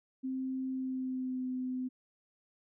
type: tone with pitch glide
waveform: sine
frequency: 261.6 to 255.2 Hz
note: C4 to C4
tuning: 0 to -43 cents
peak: -33 dBFS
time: 0.23-1.89 s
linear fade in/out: 20 ms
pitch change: -43 cents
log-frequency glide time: 0.7-1.47 s
effects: none